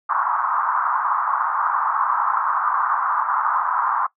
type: band-pass noise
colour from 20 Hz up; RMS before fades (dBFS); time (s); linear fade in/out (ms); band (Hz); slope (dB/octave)
pink; -21; 0.09-4.07; 10; 940 to 1300; 48
effects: noise-tail reverb RT60 0.1 s tail -18 dB re dry